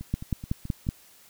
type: two click trains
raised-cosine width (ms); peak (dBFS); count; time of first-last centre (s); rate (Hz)
5; -24 / -13; 5 / 5; 0.01-0.868 / 0.14-0.889; 4.66 / 5.34
effects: white hiss -55 dBFS RMS until 1.29 s